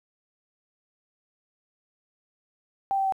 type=tone with pitch steps; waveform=sine; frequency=784 / 776.8 / 769.6 Hz; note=G5 / G5 / G5; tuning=0 / -16 / -32 cents; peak=-22 dBFS; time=2.91-3.123 s; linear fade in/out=0 ms; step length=71 ms; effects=10-bit